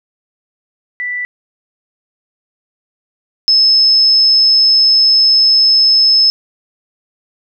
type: tone pair in turn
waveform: sine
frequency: 1974 / 5209 Hz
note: B6 / E8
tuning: -1 / -21 cents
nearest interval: octave + perfect fourth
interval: 1680 cents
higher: second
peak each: -17 / -6 dBFS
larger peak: second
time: 1-1.25 / 3.48-6.3 s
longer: second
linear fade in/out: 0 ms
effects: none